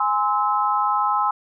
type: chord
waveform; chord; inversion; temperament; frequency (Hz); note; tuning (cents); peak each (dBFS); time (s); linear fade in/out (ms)
sine; Ab augmented; none; just; 830.6 / 1038.3 / 1297.8; Ab5 / C6 / E6; 0 / -14 / -27; -22; 0-1.31; 5
effects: none